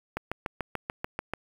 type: click train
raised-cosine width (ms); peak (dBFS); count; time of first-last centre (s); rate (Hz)
0.5; -15; 9; 0.17-1.336; 6.86
effects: 7-bit